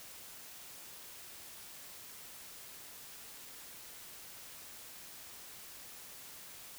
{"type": "silence", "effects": ["white hiss -51 dBFS RMS until 6.78 s"]}